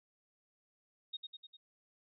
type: tone with echo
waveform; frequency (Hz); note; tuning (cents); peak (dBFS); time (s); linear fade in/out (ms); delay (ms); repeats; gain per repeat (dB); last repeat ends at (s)
sine; 3729; A#7; 0; -38; 1.13-1.17; 10; 100; 4; -4; 1.57
effects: none